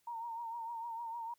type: tone with vibrato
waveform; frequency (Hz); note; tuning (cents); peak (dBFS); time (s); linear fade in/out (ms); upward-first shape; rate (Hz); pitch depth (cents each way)
sine; 925; A#5; -14; -39; 0.07-1.34; 5; triangle; 6.6; 61
effects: white hiss -75 dBFS RMS until 1.38 s